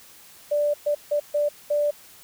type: tone bursts at uneven times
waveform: sine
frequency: 587.3 Hz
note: D5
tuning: in tune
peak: -19 dBFS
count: 5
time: 0.51-0.74 / 0.86-0.95 / 1.11-1.2 / 1.34-1.49 / 1.7-1.91 s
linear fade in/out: 10 ms
effects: white hiss -49 dBFS RMS until 2.23 s